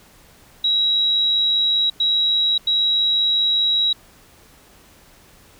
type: tone bursts at uneven times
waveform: sine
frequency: 3865 Hz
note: B7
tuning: 38 cents flat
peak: -15 dBFS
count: 3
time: 0.64-1.9 / 2-2.58 / 2.67-3.93 s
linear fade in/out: 5 ms
effects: pink hiss -50 dBFS RMS until 5.59 s